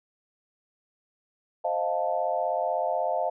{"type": "chord", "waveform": "sine", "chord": "F dominant seventh", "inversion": "second", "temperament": "equal", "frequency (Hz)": [523.3, 622.3, 698.5, 880], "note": ["C5", "Eb5", "F5", "A5"], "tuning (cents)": [0, 0, 0, 0], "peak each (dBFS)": [-32, -29, -28, -32], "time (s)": [1.64, 3.3], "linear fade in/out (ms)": 10, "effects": []}